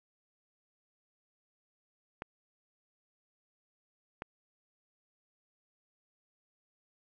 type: clicks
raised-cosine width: 0.5 ms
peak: -23 dBFS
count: 2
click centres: 2.221 / 4.221 s
effects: none